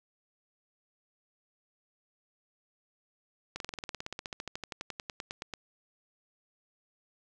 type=slowing click train; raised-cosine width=0.2 ms; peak=-20 dBFS; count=28; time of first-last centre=3.56-5.538 s; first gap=42 ms; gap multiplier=1.04; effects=none